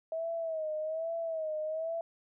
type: tone with vibrato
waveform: sine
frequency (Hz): 641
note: E5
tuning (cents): -49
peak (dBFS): -32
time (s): 0.12-2.01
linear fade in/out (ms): 2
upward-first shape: sine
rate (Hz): 1.2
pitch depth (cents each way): 70
effects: none